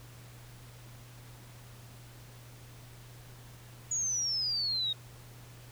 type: exponential sweep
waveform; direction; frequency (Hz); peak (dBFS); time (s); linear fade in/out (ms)
sine; down; 6870 to 3729; -29; 3.91-4.93; 5
effects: added 120 Hz sine -50 dBFS peak until 5.71 s + pink hiss -55 dBFS RMS until 5.71 s